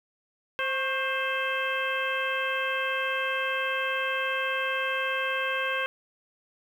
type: harmonic tone with a mistuned harmonic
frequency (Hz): 525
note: C5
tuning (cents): +6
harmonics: 1 / 2 / 3 / 4 / 5 / 6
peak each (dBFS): -33 / -33 / -30 / -36 / -33 / -38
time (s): 0.59-5.86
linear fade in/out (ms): 0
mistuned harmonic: 2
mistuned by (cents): +67
effects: 9-bit